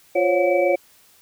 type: tone cluster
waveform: sine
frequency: 350.6 / 530 / 557 / 722 / 2299 Hz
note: F4 / C5 / C#5 / F#5 / D7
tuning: +7 / +22 / +8 / -43 / -37 cents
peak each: -22 / -24 / -18 / -25 / -27 dBFS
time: 0.15-0.76 s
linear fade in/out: 10 ms
effects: white hiss -54 dBFS RMS until 1.21 s